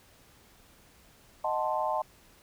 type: chord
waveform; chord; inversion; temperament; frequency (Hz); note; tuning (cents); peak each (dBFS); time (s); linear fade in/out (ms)
sine; D# diminished seventh; none; equal; 622.3 / 740 / 880 / 1046.5; D#5 / F#5 / A5 / C6; 0 / 0 / 0 / 0; -32 / -34 / -31 / -34; 1.44-2.02; 5
effects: pink hiss -59 dBFS RMS until 2.42 s